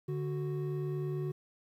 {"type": "tone pair together", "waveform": "triangle", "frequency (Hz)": [146.47, 370], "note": ["D3", "F#4"], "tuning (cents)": [-4, 0], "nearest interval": "octave + major third", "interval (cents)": 1604, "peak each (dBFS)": [-32, -35], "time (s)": [0.08, 1.32], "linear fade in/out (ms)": 10, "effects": ["11-bit"]}